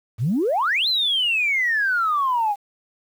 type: exponential two-way sweep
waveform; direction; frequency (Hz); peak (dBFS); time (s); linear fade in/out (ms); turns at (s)
sine; up then down; 99.4 to 4186 to 792; -17; 0.18-2.56; 50; 0.88
effects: tanh soft clip ceiling -13 dBFS + 8-bit